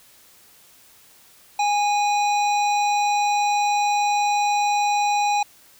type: harmonic tone with a mistuned harmonic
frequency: 825 Hz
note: G#5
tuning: 12 cents flat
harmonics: 1 / 3 / 5 / 7 / 9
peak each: -18 / -28 / -32 / -35 / -37 dBFS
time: 1.59-5.43 s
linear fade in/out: 5 ms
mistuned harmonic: 5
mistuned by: -59 cents
effects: white hiss -52 dBFS RMS until 5.79 s